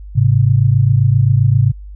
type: tone pair together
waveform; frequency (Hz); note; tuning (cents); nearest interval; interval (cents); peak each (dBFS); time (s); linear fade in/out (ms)
sine; 105.8 / 133.4; G#2 / C3; +33 / +34; major third; 401; -11; 0.15-1.72; 20
effects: added 50 Hz sine -29 dBFS peak until 1.95 s